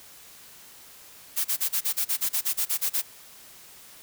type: noise bursts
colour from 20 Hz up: blue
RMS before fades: -25 dBFS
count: 14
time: 1.36-3.02 s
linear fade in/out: 20 ms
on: 87 ms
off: 34 ms
effects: white hiss -49 dBFS RMS until 4.02 s